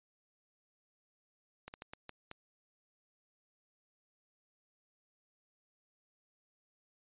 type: slowing click train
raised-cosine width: 0.3 ms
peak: -29 dBFS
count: 6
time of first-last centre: 1.68-2.314 s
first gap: 59 ms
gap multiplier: 1.39
effects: resampled to 8000 Hz